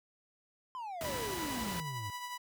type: exponential sweep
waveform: triangle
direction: down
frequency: 1046.5 to 96 Hz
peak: -37 dBFS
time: 0.75-2.1 s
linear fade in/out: 0 ms
type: noise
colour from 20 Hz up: pink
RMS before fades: -40 dBFS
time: 1.01-1.8 s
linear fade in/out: 0 ms
type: tone with tremolo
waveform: sawtooth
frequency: 985 Hz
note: B5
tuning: 5 cents flat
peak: -34 dBFS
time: 1.04-2.38 s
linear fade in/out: 10 ms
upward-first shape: triangle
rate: 11 Hz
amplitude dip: 50%
effects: high-pass 60 Hz 12 dB/octave